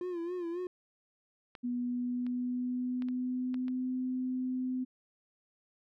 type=tone with vibrato; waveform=triangle; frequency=349.2 Hz; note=F4; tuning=in tune; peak=-32 dBFS; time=0.01-0.67 s; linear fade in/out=2 ms; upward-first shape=sine; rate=3.7 Hz; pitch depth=76 cents each way
type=clicks; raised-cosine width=0.3 ms; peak=-29 / -36 / -32 / -36 / -31 / -34 dBFS; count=6; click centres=1.552 / 2.266 / 3.022 / 3.086 / 3.543 / 3.682 s
type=tone with pitch glide; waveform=sine; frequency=244.5 to 255.2 Hz; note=B3 to C4; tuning=-17 to -43 cents; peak=-31 dBFS; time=1.63-4.85 s; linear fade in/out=20 ms; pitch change=+74 cents; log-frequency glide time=1.76-3.9 s
effects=none